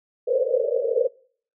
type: band-pass noise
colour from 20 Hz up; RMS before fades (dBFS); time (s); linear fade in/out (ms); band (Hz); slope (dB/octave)
white; -22; 0.27-1.08; 10; 460 to 550; 96
effects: noise-tail reverb RT60 0.5 s tail -23 dB re dry